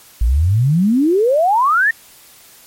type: exponential sweep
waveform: sine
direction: up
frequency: 52.1 to 1868 Hz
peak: -10 dBFS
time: 0.21-1.91 s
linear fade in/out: 5 ms
effects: white hiss -44 dBFS RMS until 2.66 s + MP3 64 kbps